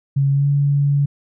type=tone with pitch glide; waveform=sine; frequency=138.59 to 142.24 Hz; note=C#3 to C#3; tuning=0 to +45 cents; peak=-13 dBFS; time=0.16-1.06 s; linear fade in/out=10 ms; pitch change=+45 cents; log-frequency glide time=0.31-0.47 s; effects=none